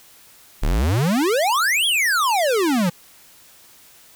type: exponential two-way sweep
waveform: square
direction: up then down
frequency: 31.76 to 3406 to 164.4 Hz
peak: -17 dBFS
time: 0.62-2.9 s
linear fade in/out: 10 ms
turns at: 1.86 s
effects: white hiss -49 dBFS RMS until 4.15 s